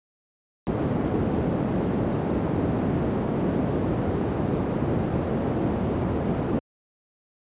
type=low-pass noise; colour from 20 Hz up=white; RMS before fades=-24 dBFS; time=0.67-6.59 s; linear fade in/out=0 ms; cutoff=350 Hz; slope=12 dB/octave; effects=high-pass 80 Hz 12 dB/octave + resampled to 8000 Hz